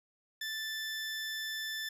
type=tone; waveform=20% pulse; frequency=1760 Hz; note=A6; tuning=in tune; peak=-31 dBFS; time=0.41-1.89 s; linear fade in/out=5 ms; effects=resampled to 32000 Hz + 11-bit